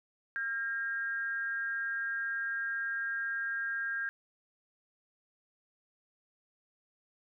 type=tone with amplitude modulation; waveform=sine; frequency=1612 Hz; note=G6; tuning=48 cents sharp; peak=-29 dBFS; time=0.36-4.09 s; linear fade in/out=0 ms; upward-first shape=sine; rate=238 Hz; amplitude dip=60%; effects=none